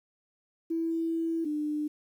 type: tone pair in turn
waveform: sine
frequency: 329.1 / 300 Hz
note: E4 / D4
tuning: -3 / +37 cents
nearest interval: major second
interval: 160 cents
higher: first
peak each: -27 / -28 dBFS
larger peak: first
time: 0.7-1.45 / 1.45-1.88 s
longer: first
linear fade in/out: 10 ms
effects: 10-bit